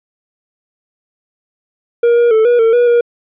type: tone with pitch steps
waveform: triangle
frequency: 472.4 / 475.1 / 439.4 / 482.5 / 452.3 / 483.6 / 475.4 Hz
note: A#4 / A#4 / A4 / B4 / A4 / B4 / A#4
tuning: +23 / +33 / -2 / -40 / +48 / -36 / +34 cents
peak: -5 dBFS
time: 2.03-3.01 s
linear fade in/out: 5 ms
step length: 140 ms
effects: resampled to 8000 Hz